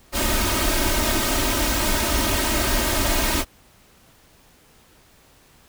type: noise with comb filter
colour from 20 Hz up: pink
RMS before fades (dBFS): -21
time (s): 0.12-3.45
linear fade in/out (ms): 50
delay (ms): 3.2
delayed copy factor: +0.85
effects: pink hiss -54 dBFS RMS until 5.68 s